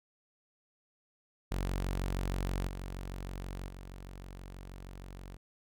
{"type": "tone with level steps", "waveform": "sawtooth", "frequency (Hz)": 46.3, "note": "F#1", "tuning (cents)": 2, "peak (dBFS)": [-28, -35, -41], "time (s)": [1.51, 5.37], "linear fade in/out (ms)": 10, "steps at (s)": [2.68, 3.68], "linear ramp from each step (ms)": 2, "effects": []}